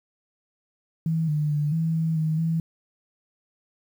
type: tone with pitch steps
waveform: sine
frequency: 161.9 / 150.1 / 148 / 162.6 / 161.7 / 157.3 / 163.5 Hz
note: E3 / D3 / D3 / E3 / E3 / D#3 / E3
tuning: -31 / +38 / +14 / -23 / -33 / +19 / -14 cents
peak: -21 dBFS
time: 1.06-2.6 s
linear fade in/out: 2 ms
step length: 220 ms
effects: 9-bit